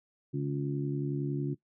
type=harmonic tone; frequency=70.9 Hz; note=C#2; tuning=40 cents sharp; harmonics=2 / 3 / 4 / 5; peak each=-31 / -43 / -35 / -37 dBFS; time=0.33-1.55 s; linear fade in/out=20 ms; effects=noise-tail reverb RT60 0.1 s tail -18 dB re dry